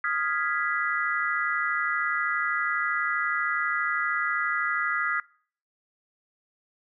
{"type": "chord", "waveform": "sine", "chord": "F half-diminished seventh", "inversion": "third", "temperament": "equal", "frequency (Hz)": [1244.5, 1396.9, 1661.2, 1975.5], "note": ["Eb6", "F6", "Ab6", "Cb7"], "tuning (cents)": [0, 0, 0, 0], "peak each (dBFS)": -30, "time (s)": [0.04, 5.2], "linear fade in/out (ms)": 2, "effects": ["noise-tail reverb RT60 0.5 s tail -23 dB re dry"]}